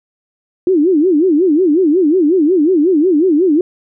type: tone with vibrato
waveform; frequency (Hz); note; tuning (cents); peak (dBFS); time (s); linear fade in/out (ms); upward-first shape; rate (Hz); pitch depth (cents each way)
sine; 332.9; E4; +17; -8; 0.67-3.61; 2; sine; 5.5; 250
effects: none